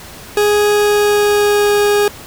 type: tone with pitch glide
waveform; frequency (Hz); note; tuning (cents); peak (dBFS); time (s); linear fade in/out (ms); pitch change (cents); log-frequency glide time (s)
40% pulse; 415.3 to 412; G#4 to G#4; 0 to -14; -9; 0.37-2.08; 2; -14; 0.7-1.73
effects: pink hiss -34 dBFS RMS until 2.26 s